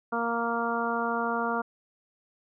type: harmonic tone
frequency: 233.1 Hz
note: A#3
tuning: in tune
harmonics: 1 / 2 / 3 / 4 / 5 / 6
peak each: -33 / -33 / -33 / -33 / -33 / -33 dBFS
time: 0.12-1.62 s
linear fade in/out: 10 ms
effects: none